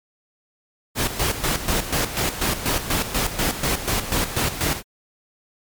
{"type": "noise with tremolo", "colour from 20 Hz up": "pink", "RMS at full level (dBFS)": -21, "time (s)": [0.95, 4.83], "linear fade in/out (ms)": 50, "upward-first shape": "square", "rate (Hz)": 4.1, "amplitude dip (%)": 65, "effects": ["MP3 96 kbps"]}